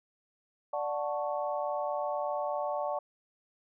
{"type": "chord", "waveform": "sine", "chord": "D major seventh", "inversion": "none", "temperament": "equal with one note detuned", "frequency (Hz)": [587.3, 735.3, 880, 1108.7], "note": ["D5", "F#5", "A5", "C#6"], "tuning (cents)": [0, -11, 0, 0], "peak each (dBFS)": [-33, -36, -37, -39], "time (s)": [0.73, 2.99], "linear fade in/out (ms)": 5, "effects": []}